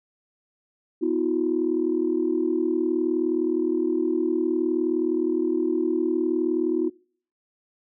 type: tone cluster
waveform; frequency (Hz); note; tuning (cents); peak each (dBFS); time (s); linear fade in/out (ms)
sine; 250.2 / 322.5 / 361.9; B3 / E4 / F#4; +23 / -38 / -38; -29 / -23 / -24; 1.01-6.9; 20
effects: noise-tail reverb RT60 0.5 s tail -25 dB re dry + tanh soft clip ceiling -12 dBFS